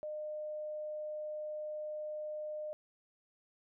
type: tone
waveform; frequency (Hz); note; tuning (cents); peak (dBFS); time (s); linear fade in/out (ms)
sine; 608; D#5; -40; -38; 0.03-2.73; 0
effects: none